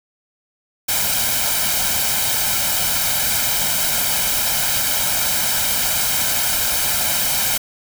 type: noise with comb filter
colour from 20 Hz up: white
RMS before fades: -19 dBFS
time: 0.88-7.58 s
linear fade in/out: 10 ms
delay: 1.3 ms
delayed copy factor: +0.65
effects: none